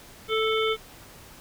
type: harmonic tone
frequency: 440 Hz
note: A4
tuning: in tune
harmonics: 1 / 3 / 5 / 7 / 8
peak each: -24 / -29 / -31 / -32 / -33 dBFS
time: 0.28-0.77 s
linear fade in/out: 50 ms
effects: pink hiss -48 dBFS RMS until 1.4 s